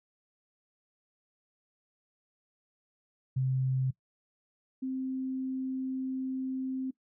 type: tone pair in turn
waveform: sine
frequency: 130.81 / 261.6 Hz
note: C3 / C4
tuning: 0 / 0 cents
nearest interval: octave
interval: 1200 cents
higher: second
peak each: -26 / -31 dBFS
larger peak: first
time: 3.36-3.91 / 4.82-6.91 s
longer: second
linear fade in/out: 10 ms
effects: noise-tail reverb RT60 0.1 s tail -20 dB re dry